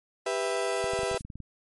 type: chord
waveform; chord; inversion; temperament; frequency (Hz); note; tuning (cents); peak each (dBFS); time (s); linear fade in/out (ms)
35% pulse; E minor; first; just; 395.6 / 494.4 / 659.3; G4 / B4 / E5; +16 / +2 / 0; -30; 0.26-1.18; 5
type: noise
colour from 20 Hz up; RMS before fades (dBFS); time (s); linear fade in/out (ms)
violet; -41; 0.4-1.22; 10
type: clicks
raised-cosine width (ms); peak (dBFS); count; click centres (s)
5; -28; 11; 0.842 / 0.935 / 0.991 / 1.033 / 1.114 / 1.145 / 1.209 / 1.25 / 1.302 / 1.356 / 1.403
effects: MP3 48 kbps